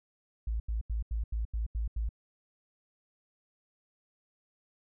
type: tone bursts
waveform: sine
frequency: 55.3 Hz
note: A1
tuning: 9 cents sharp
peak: -29 dBFS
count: 8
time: 0.47-2.091 s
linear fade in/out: 5 ms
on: 130 ms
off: 83 ms
effects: none